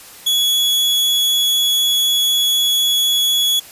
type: tone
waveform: 40% pulse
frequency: 3376 Hz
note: G#7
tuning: 28 cents sharp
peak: -12 dBFS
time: 0.26-3.6 s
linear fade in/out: 10 ms
effects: white hiss -39 dBFS RMS until 3.71 s + resampled to 32000 Hz